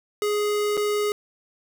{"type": "tone with dropouts", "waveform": "square", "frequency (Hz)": 416.5, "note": "G#4", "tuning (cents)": 5, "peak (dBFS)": -22, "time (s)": [0.22, 1.12], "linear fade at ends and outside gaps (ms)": 1, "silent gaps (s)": [0.77, 0.775], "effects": []}